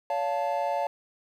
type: chord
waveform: triangle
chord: Db augmented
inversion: none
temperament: equal with one note detuned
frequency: 567.3 / 698.5 / 880 Hz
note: Db5 / F5 / A5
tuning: +40 / 0 / 0 cents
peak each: -28 dBFS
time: 0.1-0.87 s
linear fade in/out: 2 ms
effects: 10-bit